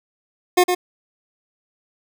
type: tone with echo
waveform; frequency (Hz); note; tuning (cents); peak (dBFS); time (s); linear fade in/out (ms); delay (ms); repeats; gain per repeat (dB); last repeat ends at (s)
25% pulse; 359.8; F#4; -48; -7; 0.57-0.64; 10; 110; 1; -6; 0.75
effects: none